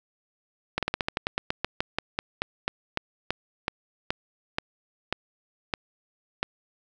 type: slowing click train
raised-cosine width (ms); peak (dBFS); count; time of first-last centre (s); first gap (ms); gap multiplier
0.3; -9; 24; 0.78-6.43; 47; 1.13
effects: none